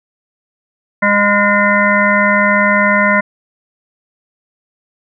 harmonic tone with a mistuned harmonic, 204.7 Hz, G#3, 25 cents flat, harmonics 1 / 3 / 5 / 7 / 9 / 10, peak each -16 / -16 / -16 / -16 / -16 / -16 dBFS, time 1.02-3.21 s, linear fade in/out 10 ms, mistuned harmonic 9, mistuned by -20 cents, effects none

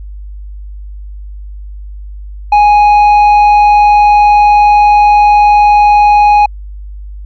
sine tone with tanh clipping, 830.6 Hz, G#5, in tune, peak -4 dBFS, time 2.52-6.46 s, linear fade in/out 5 ms, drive 6 dB, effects added 50 Hz sine -23 dBFS peak until 7.25 s

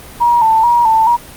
sine tone with vibrato, 920 Hz, A#5, 23 cents flat, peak -7 dBFS, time 0.2-1.17 s, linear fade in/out 20 ms, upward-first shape square, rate 2.3 Hz, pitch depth 60 cents each way, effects pink hiss -34 dBFS RMS until 1.36 s + Opus 32 kbps

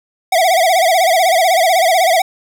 square tone with vibrato, 702 Hz, F5, 9 cents sharp, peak -10 dBFS, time 0.32-2.22 s, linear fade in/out 5 ms, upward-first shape sine, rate 16 Hz, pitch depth 150 cents each way, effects none

